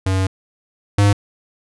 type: tone pair in turn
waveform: square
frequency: 94.8 / 101.59 Hz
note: F#2 / G#2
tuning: +43 / -38 cents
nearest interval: minor second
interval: 119 cents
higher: second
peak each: -16 / -11 dBFS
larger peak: second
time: 0.06-0.27 / 0.98-1.13 s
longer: first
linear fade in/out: 5 ms
effects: resampled to 24000 Hz